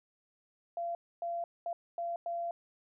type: tone bursts at uneven times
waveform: sine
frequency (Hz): 685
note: F5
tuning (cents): -34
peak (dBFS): -33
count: 5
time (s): 0.77-0.95 / 1.22-1.44 / 1.66-1.73 / 1.98-2.16 / 2.26-2.51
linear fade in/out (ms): 2
effects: none